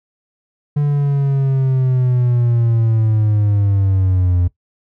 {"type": "linear sweep", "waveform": "triangle", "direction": "down", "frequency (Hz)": [146.83, 87.31], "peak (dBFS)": -10, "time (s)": [0.76, 4.48], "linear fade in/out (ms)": 10, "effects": ["noise-tail reverb RT60 0.1 s tail -17 dB re dry"]}